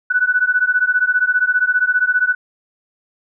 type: beating tone pair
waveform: sine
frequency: 1480 / 1495 Hz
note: F#6 / F#6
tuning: 0 / +17 cents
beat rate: 15 Hz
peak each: -16 dBFS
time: 0.1-2.35 s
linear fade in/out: 10 ms
effects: none